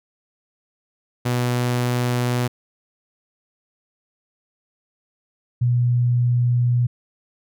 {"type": "tone pair in turn", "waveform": ["sawtooth", "sine"], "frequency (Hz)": [122.8, 121.81], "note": ["B2", "B2"], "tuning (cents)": [-9, -23], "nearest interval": "unison", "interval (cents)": 14, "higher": "first", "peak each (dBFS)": -15, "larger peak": "neither", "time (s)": [[1.25, 2.48], [5.61, 6.87]], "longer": "second", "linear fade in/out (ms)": 10, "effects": []}